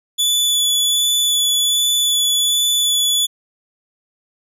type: tone with vibrato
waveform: sawtooth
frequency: 3451 Hz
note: A7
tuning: 34 cents flat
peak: -11 dBFS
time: 0.18-3.27 s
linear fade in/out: 20 ms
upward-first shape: sine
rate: 1.3 Hz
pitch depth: 12 cents each way
effects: resampled to 32000 Hz